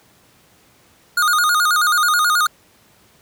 square tone with vibrato, 1331 Hz, E6, 16 cents sharp, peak -14 dBFS, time 1.17-2.47 s, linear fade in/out 5 ms, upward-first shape square, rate 9.3 Hz, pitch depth 130 cents each way, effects pink hiss -53 dBFS RMS until 3.21 s + high-pass 80 Hz 12 dB/octave

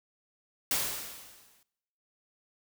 white noise with exponential decay, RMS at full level -27 dBFS, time 0.71-1.63 s, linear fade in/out 1 ms, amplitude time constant 200 ms, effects noise-tail reverb RT60 1.0 s tail -23 dB re dry

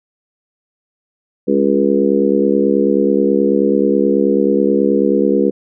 harmonic tone with a mistuned harmonic, 69.3 Hz, C#2, in tune, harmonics 3 / 4 / 5 / 6 / 7, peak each -17 / -17 / -17 / -17 / -17 dBFS, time 1.47-5.51 s, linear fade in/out 20 ms, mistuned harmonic 3, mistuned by -40 cents, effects none

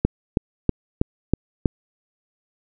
click train, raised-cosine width 3 ms, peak -3 dBFS, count 6, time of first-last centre 0.05-1.658 s, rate 3.11 Hz, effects none

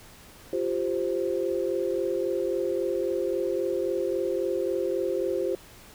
sine chord, F suspended second, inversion none, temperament just, 349.2 / 392.9 / 523.8 Hz, F4 / G4 / C5, 0 / +4 / +2 cents, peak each -29 dBFS, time 0.53-5.55 s, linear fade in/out 2 ms, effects pink hiss -50 dBFS RMS until 5.94 s

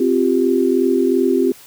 sine chord, C suspended fourth, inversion none, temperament equal, 261.6 / 349.2 / 392 Hz, C4 / F4 / G4, 0 / 0 / 0 cents, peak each -17 dBFS, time 0-1.52 s, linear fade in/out 5 ms, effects white hiss -43 dBFS RMS until 1.66 s + high-pass 60 Hz 12 dB/octave

